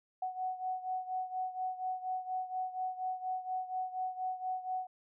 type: beating tone pair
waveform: sine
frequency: 742 / 746.2 Hz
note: F#5 / F#5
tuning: +5 / +14 cents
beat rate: 4.2 Hz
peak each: -36 / -40 dBFS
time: 0.22-4.87 s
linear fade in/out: 5 ms
effects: none